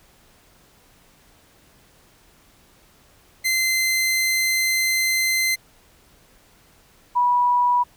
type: tone pair in turn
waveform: sawtooth / sine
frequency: 2070 / 976.9 Hz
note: C7 / B5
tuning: -19 / -19 cents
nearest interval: octave + minor second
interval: 1300 cents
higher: first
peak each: -15 dBFS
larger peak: neither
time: 3.44-5.56 / 7.15-7.84 s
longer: first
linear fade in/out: 20 ms
effects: pink hiss -55 dBFS RMS until 7.96 s